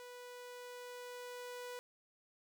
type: tone with level ramp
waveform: sawtooth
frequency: 492 Hz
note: B4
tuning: 7 cents flat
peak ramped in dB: -46 to -40 dBFS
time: 0-1.79 s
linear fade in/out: 0 ms
effects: none